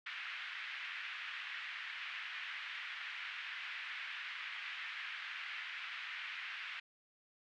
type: band-pass noise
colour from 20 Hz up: pink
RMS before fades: -45 dBFS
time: 0.06-6.8 s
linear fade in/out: 5 ms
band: 1600 to 2900 Hz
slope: 24 dB/octave
effects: none